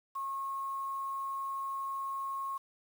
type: tone with quantisation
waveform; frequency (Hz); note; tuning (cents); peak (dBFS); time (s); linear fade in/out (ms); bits
sine; 1087; C#6; -34; -34; 0.15-2.58; 10; 9
effects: none